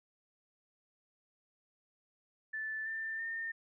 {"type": "tone with pitch steps", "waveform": "sine", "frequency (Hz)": [1754, 1785.7, 1818], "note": ["A6", "A6", "A#6"], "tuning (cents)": [-6, 25, -44], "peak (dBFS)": -36, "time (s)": [2.53, 3.52], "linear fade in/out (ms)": 10, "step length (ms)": 330, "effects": []}